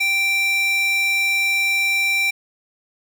square tone with high-pass filter, 784 Hz, G5, in tune, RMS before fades -19 dBFS, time 0-2.31 s, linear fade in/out 10 ms, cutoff 2400 Hz, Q 3.5, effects none

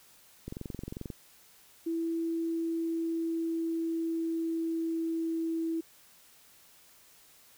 click train, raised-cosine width 3 ms, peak -25 dBFS, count 15, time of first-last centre 0.48-1.102 s, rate 22.5 Hz
sine tone with pitch glide, 330.7 to 327.5 Hz, E4 to E4, +6 to -11 cents, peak -29 dBFS, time 1.86-5.81 s, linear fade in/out 10 ms, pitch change -17 cents, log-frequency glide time 2.32-5.6 s
effects white hiss -59 dBFS RMS until 7.57 s

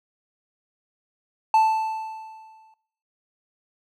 triangle tone with exponential decay, 880 Hz, A5, in tune, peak -11 dBFS, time 1.54-2.74 s, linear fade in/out 2 ms, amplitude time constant 260 ms, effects noise-tail reverb RT60 1.0 s tail -23 dB re dry

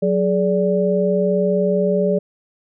sine tone cluster, 185 / 420.6 / 581 Hz, F#3 / G#4 / D5, 0 / +22 / -19 cents, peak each -19 dBFS, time 0.02-2.19 s, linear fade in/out 10 ms, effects none

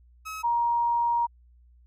30% pulse / sine tone pair in turn, 1282 / 943.3 Hz, E6 / A#5, -49 / +20 cents, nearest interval perfect fourth, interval 531 cents, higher first, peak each -31 / -21 dBFS, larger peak second, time 0.25-0.43 / 0.43-1.27 s, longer second, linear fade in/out 20 ms, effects added 60 Hz sine -53 dBFS peak until 1.86 s + MP3 64 kbps

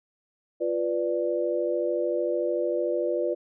sine chord, B diminished, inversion second, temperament equal, 349.2 / 493.9 / 587.3 Hz, F4 / B4 / D5, 0 / 0 / 0 cents, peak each -28 dBFS, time 0.6-3.35 s, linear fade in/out 20 ms, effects none

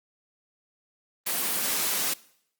white high-pass noise, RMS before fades -27 dBFS, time 1.26-2.14 s, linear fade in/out 10 ms, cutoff 160 Hz, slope 24 dB/octave, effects noise-tail reverb RT60 0.7 s tail -21 dB re dry + Opus 24 kbps

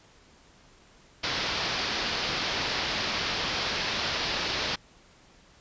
white low-pass noise, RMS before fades -30 dBFS, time 1.23-4.76 s, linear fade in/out 10 ms, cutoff 5200 Hz, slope 48 dB/octave, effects pink hiss -57 dBFS RMS until 5.6 s + resampled to 16000 Hz

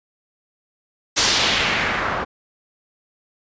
white noise with low-pass filter sweep, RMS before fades -20 dBFS, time 1.16-2.25 s, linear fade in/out 20 ms, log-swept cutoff 6100 to 1100 Hz, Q 1.5, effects resampled to 16000 Hz

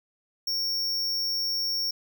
square tone, 5500 Hz, F8, 27 cents flat, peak -26 dBFS, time 0.47-1.91 s, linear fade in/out 5 ms, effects 11-bit

